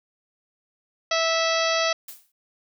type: harmonic tone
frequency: 655 Hz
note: E5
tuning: 11 cents flat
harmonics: 1 / 2 / 3 / 4 / 5 / 6 / 7 / 8 / 9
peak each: -24 / -27 / -29 / -30 / -31 / -32 / -32 / -33 / -34 dBFS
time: 1.11-1.93 s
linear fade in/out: 5 ms
type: noise with exponential decay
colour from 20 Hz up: blue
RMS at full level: -35 dBFS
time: 2.08-2.32 s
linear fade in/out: 5 ms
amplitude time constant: 52 ms
effects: none